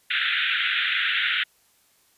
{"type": "band-pass noise", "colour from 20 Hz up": "pink", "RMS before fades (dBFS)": -24, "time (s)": [0.1, 1.44], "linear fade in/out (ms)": 10, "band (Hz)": [1400, 3700], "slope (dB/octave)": 96, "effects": ["white hiss -62 dBFS RMS until 2.17 s", "resampled to 32000 Hz"]}